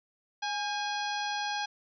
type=harmonic tone with a mistuned harmonic; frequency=830.6 Hz; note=G#5; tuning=in tune; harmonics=1 / 2 / 3 / 4 / 5 / 6 / 7; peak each=-33 / -37 / -42 / -40 / -42 / -43 / -46 dBFS; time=0.42-1.66 s; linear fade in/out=10 ms; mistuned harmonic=2; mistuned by=-57 cents; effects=none